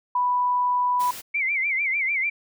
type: tone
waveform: sine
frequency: 987.8 Hz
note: B5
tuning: in tune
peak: -19 dBFS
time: 0.15-1.11 s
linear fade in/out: 5 ms
type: noise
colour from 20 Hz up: white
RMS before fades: -37 dBFS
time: 0.99-1.22 s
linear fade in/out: 20 ms
type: tone with vibrato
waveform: sine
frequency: 2206 Hz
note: C#7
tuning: 9 cents flat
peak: -21 dBFS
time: 1.34-2.3 s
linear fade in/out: 10 ms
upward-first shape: sine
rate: 6.7 Hz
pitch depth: 130 cents each way
effects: none